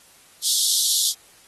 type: high-pass noise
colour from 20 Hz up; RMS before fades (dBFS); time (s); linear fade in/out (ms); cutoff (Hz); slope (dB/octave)
pink; -20; 0.42-1.14; 50; 3300; 96
effects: white hiss -52 dBFS RMS until 1.47 s + AAC 32 kbps